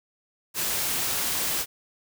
white noise, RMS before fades -27 dBFS, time 0.54-1.66 s, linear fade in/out 50 ms, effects none

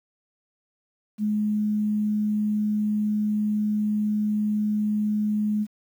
sine tone, 211 Hz, G#3, 28 cents sharp, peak -21 dBFS, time 1.18-5.67 s, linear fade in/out 50 ms, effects 9-bit

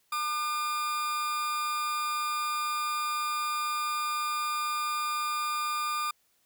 40% pulse tone with amplitude modulation, 1206 Hz, D6, 46 cents sharp, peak -26 dBFS, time 0.12-6.11 s, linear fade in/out 5 ms, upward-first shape sine, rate 297 Hz, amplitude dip 40%, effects white hiss -70 dBFS RMS until 6.45 s

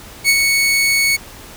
sawtooth tone with ADSR envelope, 2217 Hz, C#7, in tune, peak -5 dBFS, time 0.24-1.17 s, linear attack 50 ms, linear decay 52 ms, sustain -4 dB, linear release 18 ms, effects pink hiss -37 dBFS RMS until 1.56 s

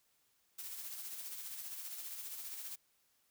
blue noise with tremolo, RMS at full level -44 dBFS, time 0.58-2.76 s, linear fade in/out 10 ms, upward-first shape sine, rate 15 Hz, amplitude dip 40%, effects white hiss -75 dBFS RMS until 3.3 s

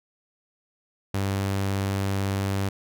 sawtooth tone, 98 Hz, G2, in tune, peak -20 dBFS, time 1.14-2.69 s, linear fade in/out 5 ms, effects none

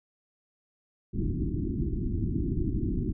pink low-pass noise, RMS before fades -29 dBFS, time 1.13-3.13 s, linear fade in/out 20 ms, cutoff 370 Hz, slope 96 dB/octave, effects none

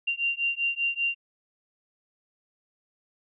sine beating tone pair, 2770 / 2775.1 Hz, F7 / F7, -15 / -12 cents, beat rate 5.1 Hz, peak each -28 dBFS, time 0.07-1.15 s, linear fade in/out 10 ms, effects none

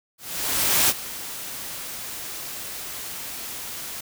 white noise with ADSR envelope, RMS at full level -18 dBFS, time 0.18-4.01 s, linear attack 710 ms, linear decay 39 ms, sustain -16 dB, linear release 7 ms, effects none

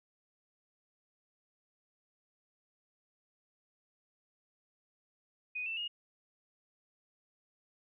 sine tone with pitch steps, 2490 / 2669 / 2860 Hz, D#7 / E7 / F7, +1 / +21 / +41 cents, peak -35 dBFS, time 5.55-5.88 s, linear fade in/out 10 ms, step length 110 ms, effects none

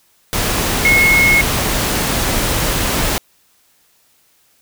sine tone in noise, 2172 Hz, C#7, 36 cents flat, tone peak -9 dBFS, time 0.85-1.41 s, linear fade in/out 0 ms, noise pink, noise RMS -17 dBFS, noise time 0.33-3.18 s, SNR +5 dB, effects white hiss -56 dBFS RMS until 4.61 s

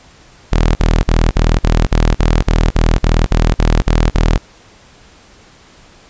sawtooth tone bursts, 40.16 Hz, E1, 44 cents flat, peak -5 dBFS, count 14, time 0.52-4.377 s, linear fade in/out 0 ms, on 230 ms, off 49 ms, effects pink hiss -44 dBFS RMS until 6.09 s + resampled to 16000 Hz

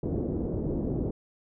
white low-pass noise, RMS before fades -30 dBFS, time 0.03-1.11 s, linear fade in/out 5 ms, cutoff 410 Hz, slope 24 dB/octave, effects none

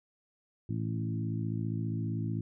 harmonic tone with a mistuned harmonic, 55.3 Hz, A1, 9 cents sharp, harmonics 2 / 3 / 4 / 5 / 6, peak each -33 / -37 / -39 / -41 / -43 dBFS, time 0.69-2.41 s, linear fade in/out 5 ms, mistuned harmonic 2, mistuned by +17 cents, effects none

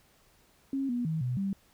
sine tone with pitch steps, 271.7 / 242.6 / 159.5 / 125 / 195.8 Hz, C#4 / B3 / D#3 / B2 / G3, -35 / -31 / +43 / +21 / -2 cents, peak -28 dBFS, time 0.73-1.53 s, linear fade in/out 2 ms, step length 160 ms, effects pink hiss -64 dBFS RMS until 1.73 s

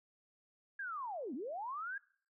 sine linear two-way sweep, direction down then up, 1661.2 to 223.2 to 1661.2 Hz, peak -39 dBFS, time 0.79-1.98 s, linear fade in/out 5 ms, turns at 1.34 s, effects noise-tail reverb RT60 0.5 s tail -21 dB re dry

